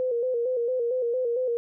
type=tone with vibrato; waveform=sine; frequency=490 Hz; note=B4; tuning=14 cents flat; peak=-23 dBFS; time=0-1.57 s; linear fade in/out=0 ms; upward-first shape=square; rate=4.4 Hz; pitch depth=69 cents each way; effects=none